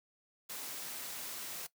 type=noise; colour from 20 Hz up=white; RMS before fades=-43 dBFS; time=0.49-1.67 s; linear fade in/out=10 ms; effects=noise-tail reverb RT60 0.1 s tail -18 dB re dry + high-pass 150 Hz 12 dB/octave